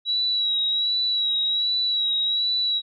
sine tone with vibrato, 3888 Hz, B7, 28 cents flat, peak -20 dBFS, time 0.05-2.82 s, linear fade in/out 50 ms, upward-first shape sine, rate 1.3 Hz, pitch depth 34 cents each way, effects none

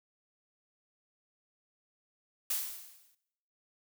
blue noise with exponential decay, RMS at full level -30 dBFS, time 2.5-3.15 s, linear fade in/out 5 ms, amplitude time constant 140 ms, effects noise-tail reverb RT60 0.8 s tail -18 dB re dry

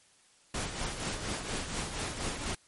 pink noise with tremolo, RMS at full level -33 dBFS, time 0.54-2.55 s, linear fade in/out 5 ms, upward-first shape triangle, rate 4.2 Hz, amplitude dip 60%, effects white hiss -63 dBFS RMS until 2.67 s + MP3 48 kbps

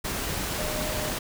sine tone in noise, 611 Hz, D#5, 32 cents flat, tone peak -34 dBFS, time 0.58-1.11 s, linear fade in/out 10 ms, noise pink, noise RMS -30 dBFS, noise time 0.04-1.19 s, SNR -7 dB, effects none

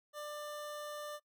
25% pulse tone, 594 Hz, D5, 20 cents sharp, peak -38 dBFS, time 0.13-1.2 s, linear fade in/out 50 ms, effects noise-tail reverb RT60 0.1 s tail -23 dB re dry

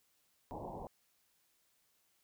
white low-pass noise, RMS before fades -45 dBFS, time 0.51-0.87 s, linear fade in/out 0 ms, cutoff 980 Hz, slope 96 dB/octave, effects white hiss -75 dBFS RMS until 2.23 s

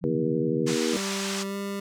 sine tone with vibrato, 154.8 Hz, D#3, 9 cents flat, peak -29 dBFS, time 0.01-0.77 s, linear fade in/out 50 ms, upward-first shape sine, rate 12 Hz, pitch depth 220 cents each way
harmonic tone, 79.4 Hz, D#2, 36 cents sharp, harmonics 3 / 4 / 5 / 6, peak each -29 / -29 / -29 / -29 dBFS, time 0.04-0.97 s, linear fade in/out 0 ms
white band-pass noise, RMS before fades -33 dBFS, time 0.66-1.44 s, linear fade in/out 20 ms, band 730 to 7200 Hz, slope 24 dB/octave
25% pulse tone with pitch glide, 196 to 199.2 Hz, G3 to G3, 0 to +28 cents, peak -26 dBFS, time 0.93-1.8 s, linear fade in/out 5 ms, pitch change +28 cents, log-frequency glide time 1.45-1.56 s
effects none

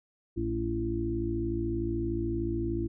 harmonic tone with a mistuned harmonic, 56.8 Hz, A#1, 44 cents flat, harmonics 1 / 2 / 4 / 5 / 6, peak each -35 / -35 / -39 / -38 / -31 dBFS, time 0.36-2.88 s, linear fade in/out 20 ms, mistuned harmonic 6, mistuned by -17 cents, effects none

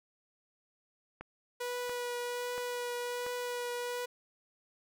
click train, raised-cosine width 0.5 ms, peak -28 dBFS, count 4, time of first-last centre 1.21-3.265 s, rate 1.46 Hz
sawtooth tone with vibrato, 488.2 Hz, B4, 20 cents flat, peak -31 dBFS, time 1.6-4.06 s, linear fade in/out 10 ms, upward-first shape triangle, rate 1.3 Hz, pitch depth 13 cents each way
effects none

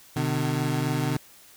25% pulse tone pair together, 126.7 / 150.67 Hz, B2 / D3, +45 / +45 cents, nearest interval minor third, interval 300 cents, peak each -23 dBFS, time 0.16-1.17 s, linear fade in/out 5 ms, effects white hiss -52 dBFS RMS until 1.56 s

